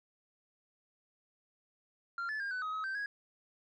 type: tone with pitch steps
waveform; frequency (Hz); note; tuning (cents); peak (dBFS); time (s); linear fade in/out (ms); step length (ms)
sine; 1385 / 1734 / 1610 / 1500 / 1263 / 1277 / 1557 / 1656; F6 / A6 / G6 / F#6 / D#6 / D#6 / G6 / G#6; -15 / -26 / +46 / +23 / +26 / +45 / -12 / -5; -32; 2.18-3.06; 2; 110
effects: tanh soft clip ceiling -34 dBFS